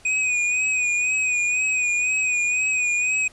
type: tone with vibrato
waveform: square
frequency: 2489 Hz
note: D#7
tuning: in tune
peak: -20 dBFS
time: 0.05-3.28 s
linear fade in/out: 5 ms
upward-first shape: sine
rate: 2 Hz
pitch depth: 44 cents each way
effects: pink hiss -51 dBFS RMS until 3.32 s + resampled to 24000 Hz